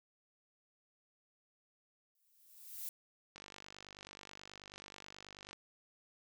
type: noise with exponential growth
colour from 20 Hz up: violet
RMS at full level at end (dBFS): -41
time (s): 2.15-2.89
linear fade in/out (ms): 2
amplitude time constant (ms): 160
type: click train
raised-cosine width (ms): 0.2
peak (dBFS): -33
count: 108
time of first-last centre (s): 3.36-5.53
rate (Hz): 49.3
effects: none